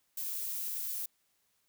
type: noise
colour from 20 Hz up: violet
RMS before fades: -37 dBFS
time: 0.17-1.06 s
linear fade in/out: 5 ms
effects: white hiss -75 dBFS RMS until 1.68 s